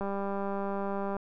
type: click train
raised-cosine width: 1 ms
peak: -21 dBFS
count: 230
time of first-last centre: 0.01-1.167 s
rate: 198 Hz
effects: none